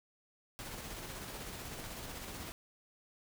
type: noise with tremolo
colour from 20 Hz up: pink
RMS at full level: -44 dBFS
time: 0.59-2.52 s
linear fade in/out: 0 ms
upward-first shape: square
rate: 16 Hz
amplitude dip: 25%
effects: none